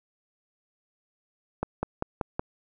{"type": "accelerating click train", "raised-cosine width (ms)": 1, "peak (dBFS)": -13, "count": 5, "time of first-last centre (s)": [1.63, 2.395], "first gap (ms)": 200, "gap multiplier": 0.97, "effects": []}